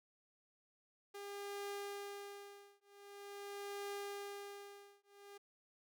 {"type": "tone with tremolo", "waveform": "sawtooth", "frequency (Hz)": 403.1, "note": "G4", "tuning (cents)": 48, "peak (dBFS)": -38, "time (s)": [1.14, 5.38], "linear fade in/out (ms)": 10, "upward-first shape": "triangle", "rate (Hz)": 0.45, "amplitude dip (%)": 100, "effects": []}